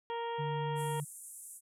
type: harmonic tone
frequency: 466.2 Hz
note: A#4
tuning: in tune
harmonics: 1 / 2 / 3 / 4 / 5 / 6 / 7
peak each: -38 / -37 / -52 / -49 / -57 / -53 / -51 dBFS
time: 0.1-1 s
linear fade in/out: 0 ms
type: tone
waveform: sine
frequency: 146.83 Hz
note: D3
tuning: in tune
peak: -35 dBFS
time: 0.38-1.05 s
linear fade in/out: 20 ms
type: band-pass noise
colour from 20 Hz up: white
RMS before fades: -49 dBFS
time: 0.75-1.61 s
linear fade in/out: 50 ms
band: 7800 to 11000 Hz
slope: 48 dB/octave
effects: none